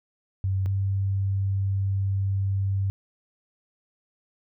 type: tone pair in turn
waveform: sine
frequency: 95.9 / 97.63 Hz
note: G2 / G2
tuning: -37 / -7 cents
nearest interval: unison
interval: 30 cents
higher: second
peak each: -22 dBFS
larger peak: neither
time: 0.44-0.66 / 0.66-2.9 s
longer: second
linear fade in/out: 0 ms
effects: none